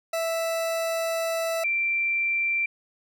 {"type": "tone pair in turn", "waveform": ["40% pulse", "sine"], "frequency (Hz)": [659.3, 2354], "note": ["E5", "D7"], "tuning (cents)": [0, 3], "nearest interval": "octave + minor seventh", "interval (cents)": 2203, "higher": "second", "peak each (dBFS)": [-24, -22], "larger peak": "second", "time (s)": [[0.13, 1.64], [1.64, 2.66]], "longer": "first", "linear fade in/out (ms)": 5, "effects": []}